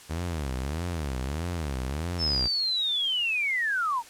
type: tone with vibrato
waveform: sawtooth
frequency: 74.9 Hz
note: D2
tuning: 35 cents sharp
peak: -25 dBFS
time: 0.09-2.48 s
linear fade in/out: 20 ms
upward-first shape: sine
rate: 1.6 Hz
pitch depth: 290 cents each way
type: linear sweep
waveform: sine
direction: down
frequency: 5340 to 880 Hz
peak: -24 dBFS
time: 2.18-4.03 s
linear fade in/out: 50 ms
effects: white hiss -49 dBFS RMS until 4.09 s + low-pass 10000 Hz 12 dB/octave